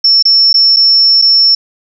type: tone with dropouts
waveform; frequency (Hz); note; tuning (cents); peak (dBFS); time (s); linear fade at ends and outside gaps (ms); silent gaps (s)
sine; 5400; E8; +41; -4; 0.04-1.55; 5; 0.226-0.252 / 0.53-0.541 / 0.763-0.767 / 1.217-1.221
effects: none